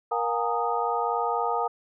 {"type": "tone cluster", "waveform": "sine", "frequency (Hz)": [471.1, 713, 817, 918, 1241], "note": ["A#4", "F5", "G#5", "A#5", "D#6"], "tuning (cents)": [18, 36, -29, -27, -5], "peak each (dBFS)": -30, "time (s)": [0.11, 1.68], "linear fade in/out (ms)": 10, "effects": []}